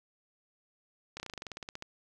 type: slowing click train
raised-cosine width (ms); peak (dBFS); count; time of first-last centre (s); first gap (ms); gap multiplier
0.2; -23; 15; 1.17-1.824; 29; 1.07
effects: none